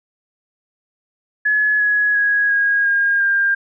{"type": "tone with pitch steps", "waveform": "sine", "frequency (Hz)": [1700, 1679.5, 1659.3, 1639.2, 1619.5, 1600], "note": ["G#6", "G#6", "G#6", "G#6", "G#6", "G6"], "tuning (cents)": [40, 19, -2, -23, -44, 35], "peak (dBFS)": -13, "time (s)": [1.45, 3.55], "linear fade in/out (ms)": 10, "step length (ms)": 350, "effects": []}